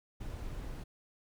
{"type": "noise", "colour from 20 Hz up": "brown", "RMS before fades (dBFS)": -41, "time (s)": [0.2, 0.84], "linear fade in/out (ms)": 10, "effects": []}